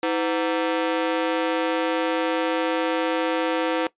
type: ring-modulated tone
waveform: sawtooth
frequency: 415.3 Hz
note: G#4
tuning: in tune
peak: -14 dBFS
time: 0.03-3.87 s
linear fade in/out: 2 ms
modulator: 92.6 Hz
effects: noise-tail reverb RT60 0.1 s tail -19 dB re dry + resampled to 8000 Hz